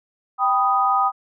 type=chord; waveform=sine; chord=G augmented; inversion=none; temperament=equal; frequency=784 / 987.8 / 1244.5 Hz; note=G5 / B5 / D#6; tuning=0 / 0 / 0 cents; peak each=-20 / -24 / -18 dBFS; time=0.38-1.12 s; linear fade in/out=50 ms; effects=none